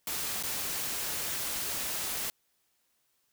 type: noise with dropouts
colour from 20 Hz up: white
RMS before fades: -34 dBFS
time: 0.07-2.3 s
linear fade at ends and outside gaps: 1 ms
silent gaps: 0.427-0.435 s
effects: white hiss -74 dBFS RMS until 3.32 s